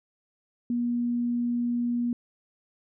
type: tone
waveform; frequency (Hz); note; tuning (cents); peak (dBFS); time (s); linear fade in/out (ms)
sine; 240; B3; -49; -24; 0.7-2.13; 2
effects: none